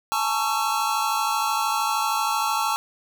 square tone cluster, 848 / 901 / 1114 / 1345 Hz, G#5 / A5 / C#6 / E6, +36 / +41 / +8 / +34 cents, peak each -28 dBFS, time 0.12-2.76 s, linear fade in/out 0 ms, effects none

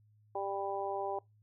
harmonic tone, 197.5 Hz, G3, 13 cents sharp, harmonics 2 / 3 / 4 / 5, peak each -39 / -40 / -37 / -43 dBFS, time 0.35-1.19 s, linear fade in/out 5 ms, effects noise-tail reverb RT60 0.2 s tail -24 dB re dry + added 106 Hz sine -63 dBFS peak until 1.42 s

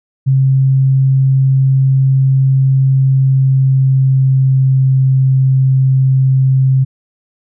sine tone with pitch glide, 133.8 to 132.42 Hz, C3 to C3, +39 to +21 cents, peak -7 dBFS, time 0.26-6.85 s, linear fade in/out 20 ms, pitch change -18 cents, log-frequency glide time 2.94-5.01 s, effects none

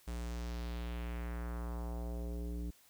square tone with low-pass filter sweep, 59.1 Hz, A#1, 24 cents sharp, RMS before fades -40 dBFS, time 0.07-2.71 s, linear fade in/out 10 ms, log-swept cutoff 10000 to 290 Hz, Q 1.7, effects white hiss -65 dBFS RMS until 2.89 s

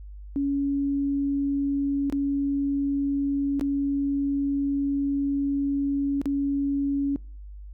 sine tone with dropouts, 280 Hz, C#4, 18 cents sharp, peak -22 dBFS, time 0.36-7.16 s, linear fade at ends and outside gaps 0 ms, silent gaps 2.099-2.125 / 3.596-3.611 / 6.215-6.257 s, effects noise-tail reverb RT60 0.4 s tail -23 dB re dry + added 50 Hz sine -38 dBFS peak until 7.73 s

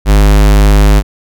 square tone, 51 Hz, G#1, 31 cents flat, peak -4 dBFS, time 0.05-1.03 s, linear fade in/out 50 ms, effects none

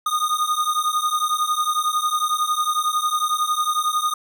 square beating tone pair, 1225 / 1236 Hz, D#6 / D#6, -27 / -12 cents, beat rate 11 Hz, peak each -23 dBFS, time 0.06-4.14 s, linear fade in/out 5 ms, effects none

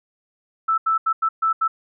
sine tone bursts at uneven times, 1318.5 Hz, E6, in tune, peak -16 dBFS, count 6, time 0.68-0.78 / 0.86-0.98 / 1.06-1.13 / 1.22-1.29 / 1.42-1.53 / 1.61-1.68 s, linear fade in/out 10 ms, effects none

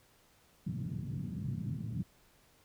pink band-pass noise, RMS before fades -38 dBFS, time 0.66-2.03 s, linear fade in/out 5 ms, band 110 to 190 Hz, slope 24 dB/octave, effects pink hiss -66 dBFS RMS until 2.64 s

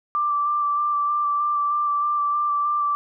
sine tone with vibrato, 1174.7 Hz, D6, in tune, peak -19 dBFS, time 0.15-2.95 s, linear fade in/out 0 ms, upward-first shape square, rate 3.2 Hz, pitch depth 12 cents each way, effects none

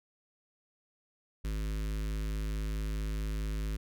square tone with notch filter, 52.3 Hz, G#1, 13 cents sharp, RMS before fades -34 dBFS, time 1.44-3.77 s, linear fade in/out 10 ms, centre 760 Hz, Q 0.84, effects none

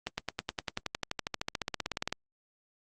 accelerating click train, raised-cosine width 0.2 ms, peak -14 dBFS, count 28, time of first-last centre 0.07-2.126 s, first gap 110 ms, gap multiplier 0.97, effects Opus 32 kbps

